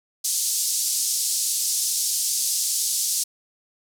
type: band-pass noise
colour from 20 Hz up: pink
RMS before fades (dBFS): -24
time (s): 0.24-3.24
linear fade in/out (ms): 10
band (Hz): 5100 to 12000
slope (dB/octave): 24
effects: none